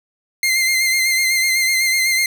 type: tone with vibrato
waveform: sawtooth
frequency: 2093 Hz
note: C7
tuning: in tune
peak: -11 dBFS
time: 0.43-2.26 s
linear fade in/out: 2 ms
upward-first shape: sine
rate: 8 Hz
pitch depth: 32 cents each way
effects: none